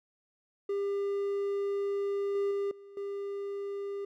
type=tone with level steps; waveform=triangle; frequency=400.1 Hz; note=G4; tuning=35 cents sharp; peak=-27 / -25 / -27 / -46 / -32 dBFS; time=0.69-4.05 s; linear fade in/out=5 ms; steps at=2.35 / 2.51 / 2.71 / 2.97 s; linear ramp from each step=2 ms; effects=none